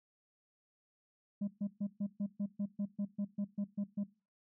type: tone bursts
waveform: sine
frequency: 202.9 Hz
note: G#3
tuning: 40 cents flat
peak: -30 dBFS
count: 14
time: 1.41-4.038 s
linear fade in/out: 10 ms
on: 67 ms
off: 130 ms
effects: noise-tail reverb RT60 0.3 s tail -19 dB re dry + tanh soft clip ceiling -32 dBFS